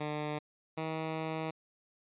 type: tone pair in turn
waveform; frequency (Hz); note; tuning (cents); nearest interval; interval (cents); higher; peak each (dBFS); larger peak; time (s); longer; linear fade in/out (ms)
10% pulse; 150.2 / 159.13; D3 / D#3; +39 / +39; minor second; 100; second; -26; neither; 0-0.39 / 0.77-1.51; second; 10
effects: resampled to 8000 Hz